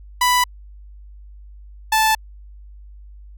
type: tone pair in turn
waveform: sawtooth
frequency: 990 / 876.4 Hz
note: B5 / A5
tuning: +4 / -7 cents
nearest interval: major second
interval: 211 cents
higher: first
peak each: -10 dBFS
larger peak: neither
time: 0.21-0.44 / 1.92-2.15 s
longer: neither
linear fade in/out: 5 ms
effects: added 50 Hz sine -38 dBFS peak until 3.37 s